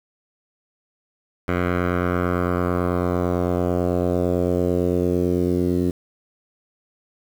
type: tone with low-pass filter sweep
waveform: 10% pulse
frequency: 89 Hz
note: F2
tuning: 33 cents sharp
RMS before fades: -21 dBFS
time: 1.48-5.91 s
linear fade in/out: 5 ms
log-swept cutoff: 1900 to 320 Hz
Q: 1.8
effects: 7-bit